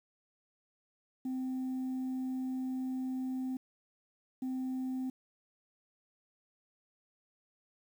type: tone bursts at uneven times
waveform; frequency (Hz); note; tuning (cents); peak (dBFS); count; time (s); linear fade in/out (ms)
sine; 258.7; C4; -19; -31; 2; 1.25-3.57 / 4.42-5.1; 5
effects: tanh soft clip ceiling -32 dBFS + 10-bit